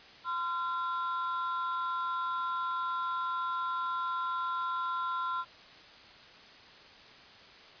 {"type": "ring-modulated tone", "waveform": "triangle", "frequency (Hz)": 1199, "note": "D6", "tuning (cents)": 36, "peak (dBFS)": -26, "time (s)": [0.24, 5.45], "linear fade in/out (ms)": 50, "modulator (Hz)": 172, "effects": ["white hiss -53 dBFS RMS until 7.8 s", "resampled to 11025 Hz"]}